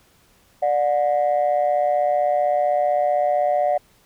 sine tone pair together, 590 / 725.7 Hz, D5 / F#5, +8 / -34 cents, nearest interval major third, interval 358 cents, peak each -18 dBFS, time 0.62-3.78 s, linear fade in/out 10 ms, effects tanh soft clip ceiling -12 dBFS + pink hiss -57 dBFS RMS until 4.05 s

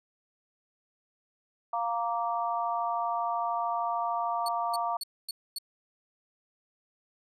harmonic tone, 233.1 Hz, A#3, in tune, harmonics 3 / 4 / 5, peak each -31 / -32 / -33 dBFS, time 1.73-4.97 s, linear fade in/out 5 ms
sawtooth tone bursts, 4414 Hz, C#8, 8 cents flat, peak -30 dBFS, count 5, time 4.46-5.585 s, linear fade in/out 2 ms, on 25 ms, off 250 ms
effects resampled to 32000 Hz

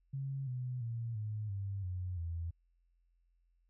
sine tone with pitch steps, 136.2 / 125.62 / 115.86 / 106.86 / 98.56 / 90.9 / 83.84 Hz, C#3 / B2 / A#2 / G#2 / G2 / F#2 / E2, -30 / +30 / -10 / +50 / +10 / -30 / +30 cents, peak -36 dBFS, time 0.13-2.51 s, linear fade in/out 10 ms, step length 340 ms, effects added 43 Hz sine -70 dBFS peak until 3.69 s

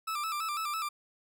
40% pulse tone with vibrato, 1244.5 Hz, D#6, in tune, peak -31 dBFS, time 0.07-0.89 s, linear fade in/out 10 ms, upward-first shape square, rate 6 Hz, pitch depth 83 cents each way, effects none

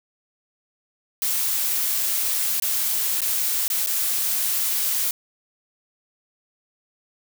blue noise with dropouts, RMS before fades -23 dBFS, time 1.22-5.11 s, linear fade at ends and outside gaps 1 ms, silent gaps 2.599-2.622 / 3.206-3.217 / 3.68-3.701 / 3.862-3.871 s, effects none

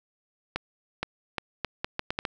accelerating click train, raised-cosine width 0.3 ms, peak -12 dBFS, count 9, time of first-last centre 0.56-2.252 s, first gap 470 ms, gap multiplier 0.75, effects none

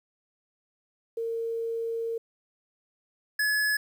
sine / square tone pair in turn, 458.1 / 1701.3 Hz, A#4 / G#6, -30 / +41 cents, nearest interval octave + major seventh, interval 2271 cents, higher second, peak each -28 / -24 dBFS, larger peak second, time 1.17-2.18 / 3.39-3.77 s, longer first, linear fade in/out 5 ms, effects 10-bit

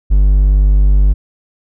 triangle tone, 49.4 Hz, G1, 14 cents sharp, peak -4 dBFS, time 0.1-1.14 s, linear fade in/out 20 ms, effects none

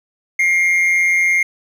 triangle tone with amplitude modulation, 2128 Hz, C7, 29 cents sharp, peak -8 dBFS, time 0.39-1.43 s, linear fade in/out 5 ms, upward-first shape sine, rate 177 Hz, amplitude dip 50%, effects 8-bit

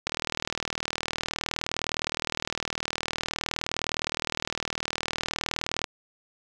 click train, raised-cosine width 0.2 ms, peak -10 dBFS, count 229, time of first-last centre 0.07-5.842 s, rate 39.5 Hz, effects none

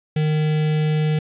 square tone with notch filter, 153.6 Hz, D#3, 22 cents flat, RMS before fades -19 dBFS, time 0.16-1.19 s, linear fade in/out 5 ms, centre 1100 Hz, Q 0.78, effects resampled to 8000 Hz + 9-bit

